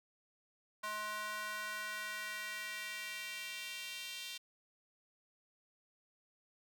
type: tone with high-pass filter sweep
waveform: square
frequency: 211.8 Hz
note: G#3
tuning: 34 cents sharp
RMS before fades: -43 dBFS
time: 0.83-4.38 s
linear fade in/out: 10 ms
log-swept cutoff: 1100 to 3200 Hz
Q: 2.1
effects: none